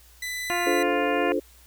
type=tone; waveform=sawtooth; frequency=1996 Hz; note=B6; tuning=18 cents sharp; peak=-26 dBFS; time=0.22-0.83 s; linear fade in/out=5 ms
type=harmonic tone; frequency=350.3 Hz; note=F4; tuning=5 cents sharp; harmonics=1 / 2 / 3 / 4 / 5 / 6 / 7 / 8; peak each=-31 / -28 / -32 / -35 / -32 / -38 / -34 / -38 dBFS; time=0.5-1.32 s; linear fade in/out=0 ms
type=chord; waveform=sine; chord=D minor seventh; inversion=none; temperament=equal with one note detuned; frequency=293.7 / 349.2 / 435.4 / 523.3 Hz; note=D4 / F4 / A4 / C5; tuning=0 / 0 / -18 / 0 cents; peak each=-28 dBFS; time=0.66-1.4 s; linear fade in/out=10 ms
effects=added 60 Hz sine -53 dBFS peak until 1.66 s + white hiss -55 dBFS RMS until 1.66 s